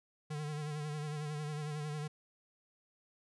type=tone with vibrato; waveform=square; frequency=150 Hz; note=D3; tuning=37 cents sharp; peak=-38 dBFS; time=0.3-2.08 s; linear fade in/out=10 ms; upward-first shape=sine; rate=11 Hz; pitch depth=46 cents each way; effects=resampled to 24000 Hz